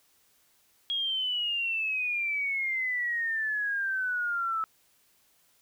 sine exponential sweep, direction down, 3298 to 1302 Hz, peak -27 dBFS, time 0.9-4.64 s, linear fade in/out 0 ms, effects white hiss -66 dBFS RMS until 5.61 s

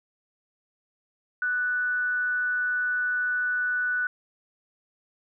sine tone with amplitude modulation, 1483 Hz, F#6, 4 cents sharp, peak -22 dBFS, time 1.42-4.07 s, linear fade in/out 2 ms, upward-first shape sine, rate 273 Hz, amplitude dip 30%, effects none

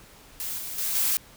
blue noise with level steps, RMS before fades -32 / -35 / -28 / -24 dBFS, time 0.4-1.17 s, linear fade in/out 0 ms, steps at 0.58 / 0.78 / 0.95 s, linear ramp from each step 5 ms, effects pink hiss -51 dBFS RMS until 1.36 s

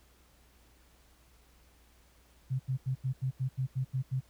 sine tone bursts, 130.81 Hz, C3, in tune, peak -28 dBFS, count 10, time 2.5-4.207 s, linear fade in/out 20 ms, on 96 ms, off 83 ms, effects added 60 Hz sine -63 dBFS peak until 4.29 s + pink hiss -65 dBFS RMS until 4.29 s

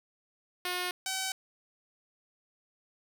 5% pulse tone pair in turn, 359.8 / 762.4 Hz, F#4 / G5, -48 / -48 cents, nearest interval octave + minor second, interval 1300 cents, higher second, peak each -20 dBFS, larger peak neither, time 0.65-0.91 / 1.06-1.32 s, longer neither, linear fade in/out 2 ms, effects none

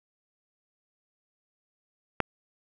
click, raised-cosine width 0.5 ms, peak -8 dBFS, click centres 2.203 s, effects none

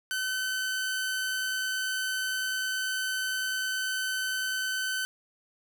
sawtooth tone, 1523 Hz, F#6, 50 cents sharp, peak -25 dBFS, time 0.11-5.05 s, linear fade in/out 0 ms, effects none

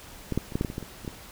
clicks, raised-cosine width 3 ms, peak -15 / -11 / -27 / -13 / -12 / -15 / -22 / -18 / -24 / -27 / -19 dBFS, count 11, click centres 0.323 / 0.376 / 0.522 / 0.555 / 0.611 / 0.648 / 0.701 / 0.781 / 0.827 / 1.048 / 1.078 s, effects pink hiss -46 dBFS RMS until 1.31 s

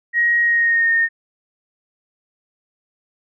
sine tone with pitch glide, 1888 to 1836.4 Hz, A#6 to A#6, +22 to -26 cents, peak -13 dBFS, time 0.13-1.09 s, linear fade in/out 50 ms, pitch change -48 cents, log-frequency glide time 0.41-0.91 s, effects none

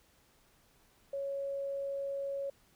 sine tone, 554.4 Hz, C#5, in tune, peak -34 dBFS, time 1.13-2.5 s, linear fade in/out 5 ms, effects pink hiss -67 dBFS RMS until 2.75 s

